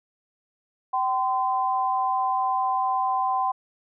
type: tone pair together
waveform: sine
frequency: 769 / 1026.5 Hz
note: G5 / C6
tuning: -33 / -33 cents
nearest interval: perfect fourth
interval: 500 cents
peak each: -24 dBFS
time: 0.93-3.52 s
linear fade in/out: 10 ms
effects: none